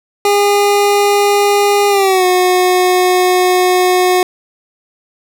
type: tone with pitch glide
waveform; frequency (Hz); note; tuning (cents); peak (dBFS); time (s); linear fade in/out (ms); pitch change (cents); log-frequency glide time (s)
25% pulse; 406.9 to 364.6; G#4 to F#4; -35 to -25; -5; 0.25-4.23; 2; -190; 1.89-2.25
effects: none